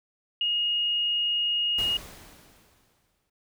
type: tone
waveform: sine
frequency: 2865 Hz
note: F7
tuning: 44 cents sharp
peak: -23 dBFS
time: 0.41-1.97 s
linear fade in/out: 2 ms
type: noise with exponential decay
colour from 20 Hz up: pink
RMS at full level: -37 dBFS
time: 1.78-3.3 s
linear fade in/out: 5 ms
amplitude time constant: 330 ms
effects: none